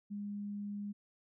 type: tone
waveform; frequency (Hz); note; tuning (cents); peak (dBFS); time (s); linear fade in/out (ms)
sine; 204.3; G#3; -28; -38; 0.1-0.93; 20
effects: none